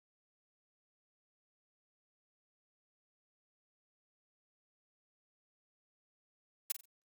blue noise with echo, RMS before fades -32 dBFS, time 6.7-6.72 s, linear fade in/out 2 ms, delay 45 ms, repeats 3, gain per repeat -11 dB, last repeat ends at 6.855 s, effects Opus 48 kbps

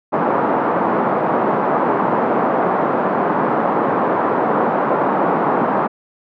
white band-pass noise, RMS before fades -17 dBFS, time 0.12-5.88 s, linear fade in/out 20 ms, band 170 to 1100 Hz, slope 24 dB/octave, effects none

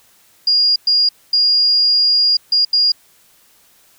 sine tone bursts at uneven times, 4842 Hz, D#8, 48 cents flat, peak -10 dBFS, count 5, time 0.47-0.76 / 0.87-1.09 / 1.33-2.37 / 2.52-2.65 / 2.73-2.92 s, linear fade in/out 5 ms, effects white hiss -52 dBFS RMS until 3.98 s

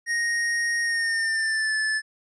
square tone with pitch glide, 1867 to 1742 Hz, A#6 to A6, +2 to -18 cents, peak -23 dBFS, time 0.06-2.02 s, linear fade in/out 50 ms, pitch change -120 cents, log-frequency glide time 0.82-1.74 s, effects resampled to 22050 Hz

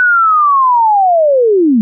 sine linear sweep, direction down, 1498 to 207.7 Hz, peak -6 dBFS, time 0-1.81 s, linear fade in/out 0 ms, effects none

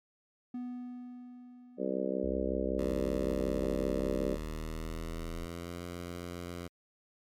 triangle tone with exponential decay, 246.9 Hz, B3, in tune, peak -33 dBFS, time 0.54-3.35 s, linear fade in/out 5 ms, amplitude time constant 610 ms
harmonic tone, 65.3 Hz, C2, 3 cents flat, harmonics 3 / 4 / 5 / 6 / 7 / 8 / 9, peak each -38 / -38 / -38 / -38 / -38 / -38 / -38 dBFS, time 1.77-4.38 s, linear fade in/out 50 ms
sine linear sweep, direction down, 63.3 to 31.73 Hz, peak -38 dBFS, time 2.23-5.46 s, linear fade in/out 10 ms
10% pulse tone with pitch glide, 77.4 to 87.38 Hz, D#2 to F2, -9 to +1 cents, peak -31 dBFS, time 2.78-6.68 s, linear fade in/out 10 ms, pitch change +210 cents, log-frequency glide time 4.39-5.84 s
effects MP3 96 kbps

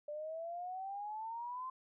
sine exponential sweep, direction up, 587.3 to 1046.5 Hz, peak -40 dBFS, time 0.08-1.7 s, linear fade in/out 5 ms, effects none

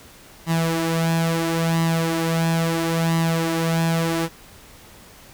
sawtooth tone with flanger, 164.81 Hz, E3, in tune, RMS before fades -21 dBFS, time 0.46-4.29 s, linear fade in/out 50 ms, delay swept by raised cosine 1 to 4.9 ms, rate 0.74 Hz, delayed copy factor +0.6, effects pink hiss -46 dBFS RMS until 5.33 s

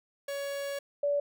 45% pulse / sine tone pair in turn, 561 / 575.1 Hz, C#5 / D5, +21 / -36 cents, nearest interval unison, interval 43 cents, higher second, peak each -33 / -25 dBFS, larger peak second, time 0.28-0.79 / 1.03-1.2 s, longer first, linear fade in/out 5 ms, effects none

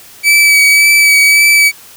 40% pulse tone with vibrato, 2292 Hz, D7, 43 cents flat, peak -4 dBFS, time 0.23-1.72 s, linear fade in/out 50 ms, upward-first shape sine, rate 1.8 Hz, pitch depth 19 cents each way, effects white hiss -37 dBFS RMS until 1.96 s

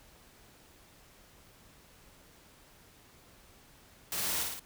white noise with echo, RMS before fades -35 dBFS, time 4.12-4.43 s, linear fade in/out 2 ms, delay 55 ms, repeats 3, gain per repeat -3 dB, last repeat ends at 4.595 s, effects pink hiss -59 dBFS RMS until 4.65 s

